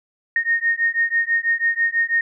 sine beating tone pair, 1846 / 1852.1 Hz, A#6 / A#6, -17 / -12 cents, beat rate 6.1 Hz, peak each -20 dBFS, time 0.36-2.21 s, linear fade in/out 2 ms, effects none

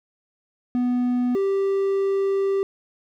triangle tone pair in turn, 246.8 / 391.8 Hz, B3 / G4, -1 / -1 cents, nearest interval minor sixth, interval 800 cents, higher second, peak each -17 dBFS, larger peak neither, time 0.75-1.35 / 1.35-2.63 s, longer second, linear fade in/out 0 ms, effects none

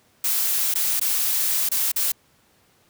blue noise with dropouts, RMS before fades -22 dBFS, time 0.24-2.12 s, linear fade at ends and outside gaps 5 ms, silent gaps 0.741-0.753 / 0.997-1.012 / 1.69-1.715 / 1.919-1.96 s, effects pink hiss -60 dBFS RMS until 2.89 s + high-pass 80 Hz 12 dB/octave

